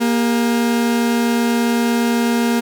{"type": "tone pair together", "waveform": "40% pulse", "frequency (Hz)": [235, 402.1], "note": ["A#3", "G4"], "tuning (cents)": [14, 44], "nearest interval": "major sixth", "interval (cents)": 930, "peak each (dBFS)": [-14, -23], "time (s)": [0, 2.61], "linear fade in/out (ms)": 20, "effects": []}